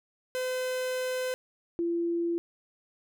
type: tone pair in turn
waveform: 45% pulse / sine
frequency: 510 / 340.4 Hz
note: C5 / F4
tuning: -44 / -44 cents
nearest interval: perfect fifth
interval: 700 cents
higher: first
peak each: -29 / -26 dBFS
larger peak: second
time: 0.35-1.34 / 1.79-2.38 s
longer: first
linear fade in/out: 0 ms
effects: none